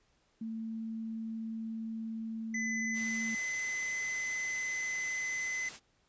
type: tone with vibrato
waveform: sine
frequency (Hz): 223.6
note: A3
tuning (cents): +28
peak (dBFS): -36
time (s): 0.41-3.35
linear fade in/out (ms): 5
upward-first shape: sine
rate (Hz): 20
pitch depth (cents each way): 10
type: tone with pitch glide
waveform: square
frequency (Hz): 2012 to 2032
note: B6 to B6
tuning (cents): +32 to +49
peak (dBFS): -34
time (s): 2.54-5.69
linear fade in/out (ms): 5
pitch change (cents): +17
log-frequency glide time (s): 2.71-3.51
type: noise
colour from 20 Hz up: white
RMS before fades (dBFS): -46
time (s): 2.93-5.8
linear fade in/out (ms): 50
effects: pink hiss -72 dBFS RMS until 6.08 s + resampled to 16000 Hz